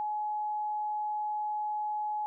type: tone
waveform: sine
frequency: 845 Hz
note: G#5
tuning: 30 cents sharp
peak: -30 dBFS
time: 0-2.26 s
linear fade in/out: 0 ms
effects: none